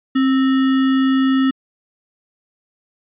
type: tone with sample-and-hold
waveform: sine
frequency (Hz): 265.7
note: C4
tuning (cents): +27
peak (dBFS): -12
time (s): 0.15-1.51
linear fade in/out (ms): 10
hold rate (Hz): 1575
effects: resampled to 8000 Hz